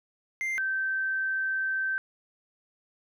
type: tone pair in turn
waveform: triangle / sine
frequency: 2093 / 1551.8 Hz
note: C7 / G6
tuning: 0 / -18 cents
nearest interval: perfect fourth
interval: 518 cents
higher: first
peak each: -26 dBFS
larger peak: neither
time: 0.41-0.58 / 0.58-1.98 s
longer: second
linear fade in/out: 0 ms
effects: none